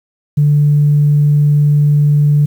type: tone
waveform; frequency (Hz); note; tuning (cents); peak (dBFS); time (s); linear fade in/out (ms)
sine; 146.83; D3; 0; -6; 0.37-2.46; 10
effects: tanh soft clip ceiling -2 dBFS + 7-bit